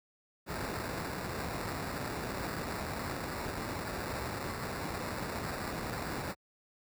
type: noise with sample-and-hold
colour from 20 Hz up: pink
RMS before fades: -37 dBFS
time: 0.46-6.35 s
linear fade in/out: 50 ms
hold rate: 3150 Hz
effects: high-pass 60 Hz 12 dB/octave